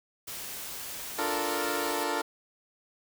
white noise, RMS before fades -39 dBFS, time 0.27-2.04 s, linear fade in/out 10 ms
15% pulse chord, Bb major seventh, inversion first, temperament equal, 293.7 / 349.2 / 440 / 466.2 Hz, D4 / F4 / A4 / Bb4, 0 / 0 / 0 / 0 cents, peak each -28 dBFS, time 1.18-2.22 s, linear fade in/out 10 ms
effects none

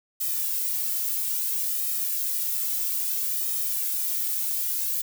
violet noise with flanger, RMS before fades -27 dBFS, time 0.2-5.02 s, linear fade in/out 10 ms, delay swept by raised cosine 1.6 to 2.29 ms, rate 0.6 Hz, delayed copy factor +1, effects none

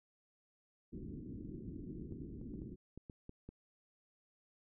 white low-pass noise, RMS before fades -47 dBFS, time 0.92-2.76 s, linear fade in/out 20 ms, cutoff 350 Hz, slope 48 dB/octave
clicks, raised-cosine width 3 ms, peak -36 dBFS, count 8, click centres 2.123 / 2.414 / 2.539 / 2.619 / 2.976 / 3.098 / 3.294 / 3.49 s
effects none

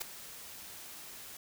white noise with ADSR envelope, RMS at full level -34 dBFS, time 0-1.37 s, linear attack 18 ms, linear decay 4 ms, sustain -14 dB, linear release 4 ms, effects none

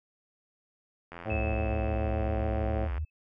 click train, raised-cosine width 0.5 ms, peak -27 dBFS, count 160, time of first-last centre 1.12-2.98 s, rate 85.5 Hz
harmonic tone, 108.6 Hz, A2, 22 cents flat, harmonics 1 / 2 / 3 / 4 / 5 / 6 / 7, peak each -35 / -38 / -39 / -41 / -36 / -39 / -39 dBFS, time 1.24-2.89 s, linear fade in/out 50 ms
sine tone with exponential decay, 2607 Hz, E7, 20 cents flat, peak -34 dBFS, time 1.3-3.1 s, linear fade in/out 2 ms, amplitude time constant 390 ms
sine tone with vibrato, 69.3 Hz, C#2, in tune, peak -29 dBFS, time 1.31-3.05 s, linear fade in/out 10 ms, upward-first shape square, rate 7.2 Hz, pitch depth 180 cents each way
effects none

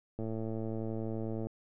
click train, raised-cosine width 2 ms, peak -25 dBFS, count 143, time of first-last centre 0.19-1.469 s, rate 111 Hz, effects none

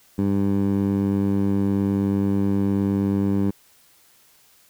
15% pulse tone with band-pass filter, 99 Hz, G2, 18 cents sharp, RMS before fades -21 dBFS, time 0.18-3.51 s, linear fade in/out 10 ms, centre 210 Hz, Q 1.1, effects white hiss -56 dBFS RMS until 4.69 s

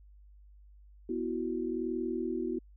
sine chord, B suspended fourth, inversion none, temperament just, 246.9 / 329.3 / 370.4 Hz, B3 / E4 / F#4, 0 / -2 / +2 cents, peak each -36 / -35 / -35 dBFS, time 1.09-2.59 s, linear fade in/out 5 ms, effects added 50 Hz sine -53 dBFS peak until 2.76 s

